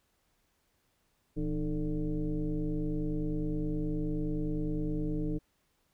sine tone with frequency modulation, 164.81 Hz, E3, in tune, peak -29 dBFS, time 1.36-5.39 s, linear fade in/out 20 ms, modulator 140 Hz, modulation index 1.6, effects pink hiss -74 dBFS RMS until 5.93 s

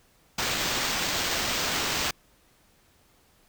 white noise with sample-and-hold, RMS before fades -28 dBFS, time 0.38-2.11 s, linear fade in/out 5 ms, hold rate 11025 Hz, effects pink hiss -62 dBFS RMS until 3.48 s

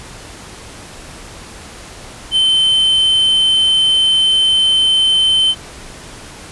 triangle tone, 3080 Hz, G7, 31 cents flat, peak -8 dBFS, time 2.31-5.55 s, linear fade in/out 50 ms, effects pink hiss -34 dBFS RMS until 6.51 s + resampled to 24000 Hz

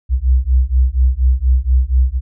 sine beating tone pair, 61.74 / 65.94 Hz, B1 / C2, 0 / +14 cents, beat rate 4.2 Hz, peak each -13 dBFS, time 0.09-2.21 s, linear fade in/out 50 ms, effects none

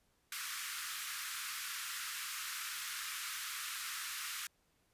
pink high-pass noise, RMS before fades -42 dBFS, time 0.32-4.47 s, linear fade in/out 2 ms, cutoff 1200 Hz, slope 48 dB/octave, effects pink hiss -75 dBFS RMS until 4.93 s + resampled to 32000 Hz

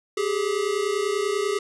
square tone pair together, 392 / 422.1 Hz, G4 / G#4, 0 / +28 cents, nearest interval minor second, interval 128 cents, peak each -26 dBFS, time 0.17-1.59 s, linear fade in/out 5 ms, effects resampled to 24000 Hz + 10-bit

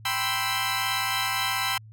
15% pulse chord, C major seventh, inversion second, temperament equal, 784 / 987.8 / 1046.5 / 1318.5 Hz, G5 / B5 / C6 / E6, 0 / 0 / 0 / 0 cents, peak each -24 dBFS, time 0.05-1.78 s, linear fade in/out 5 ms, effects added 109 Hz sine -44 dBFS peak until 1.92 s

